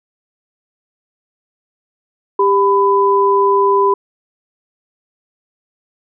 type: tone pair together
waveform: sine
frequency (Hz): 396.7 / 999.6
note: G4 / B5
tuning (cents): +21 / +21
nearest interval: octave + major third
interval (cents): 1600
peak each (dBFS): -12 / -12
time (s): 2.39-3.94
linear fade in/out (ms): 5
effects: none